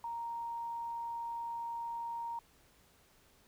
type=tone; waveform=sine; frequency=932.3 Hz; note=A#5; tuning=in tune; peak=-37 dBFS; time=0.04-2.39 s; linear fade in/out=2 ms; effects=pink hiss -66 dBFS RMS until 3.47 s